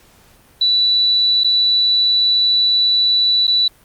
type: tone with dropouts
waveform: sine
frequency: 3956 Hz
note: B7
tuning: 2 cents sharp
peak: -11 dBFS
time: 0.61-3.68 s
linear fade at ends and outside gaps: 5 ms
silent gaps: 1.436-1.444 / 3.47-3.477 s
effects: pink hiss -50 dBFS RMS until 3.84 s + Opus 48 kbps